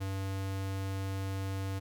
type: tone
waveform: square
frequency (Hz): 96.7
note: G2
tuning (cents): -23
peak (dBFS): -34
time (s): 0-1.8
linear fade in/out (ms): 20
effects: none